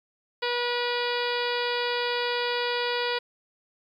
harmonic tone with a mistuned harmonic, 484.4 Hz, B4, 34 cents flat, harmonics 1 / 2 / 3 / 4 / 5 / 6 / 7 / 8 / 9 / 10, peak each -29 / -32 / -34 / -35 / -36 / -37 / -37 / -38 / -39 / -39 dBFS, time 0.42-3.19 s, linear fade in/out 10 ms, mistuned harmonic 9, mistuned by +28 cents, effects 10-bit

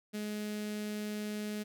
sawtooth tone with notch filter, 210.4 Hz, G#3, 23 cents sharp, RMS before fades -38 dBFS, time 0.13-1.64 s, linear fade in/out 20 ms, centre 980 Hz, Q 0.91, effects none

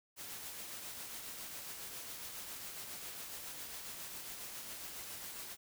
white noise with tremolo, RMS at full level -45 dBFS, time 0.16-5.57 s, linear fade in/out 50 ms, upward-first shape triangle, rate 7.3 Hz, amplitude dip 35%, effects none

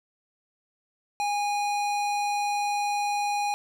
square tone with low-pass filter, 821 Hz, G#5, 20 cents flat, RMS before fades -27 dBFS, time 1.2-3.54 s, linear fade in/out 0 ms, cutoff 9400 Hz, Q 0.71, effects none

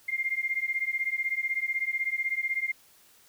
sine beating tone pair, 2104 / 2120 Hz, C7 / C7, +9 / +22 cents, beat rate 16 Hz, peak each -30 dBFS, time 0.08-2.72 s, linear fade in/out 10 ms, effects white hiss -59 dBFS RMS until 3.28 s

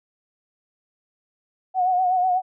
sine tone with vibrato, 734 Hz, F#5, 14 cents flat, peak -17 dBFS, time 1.74-2.42 s, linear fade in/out 50 ms, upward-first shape sine, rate 8.1 Hz, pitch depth 47 cents each way, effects none

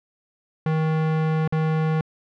square tone with dropouts, 157.8 Hz, D#3, 25 cents sharp, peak -20 dBFS, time 0.66-2.01 s, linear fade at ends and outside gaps 2 ms, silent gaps 1.477-1.524 s, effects low-pass 2000 Hz 12 dB/octave

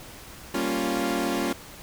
sawtooth chord, G half-diminished seventh, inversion none, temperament equal, 196 / 233.1 / 277.2 / 349.2 Hz, G3 / Bb3 / Db4 / F4, 0 / 0 / 0 / 0 cents, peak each -29 / -27 / -25 / -25 dBFS, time 0.54-1.53 s, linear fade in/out 5 ms, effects pink hiss -44 dBFS RMS until 1.82 s

